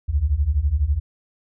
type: beating tone pair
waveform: sine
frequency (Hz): 65.6 / 77.6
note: C2 / D#2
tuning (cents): +5 / -4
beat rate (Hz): 12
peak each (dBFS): -21 / -19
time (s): 0.08-1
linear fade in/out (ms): 20
effects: none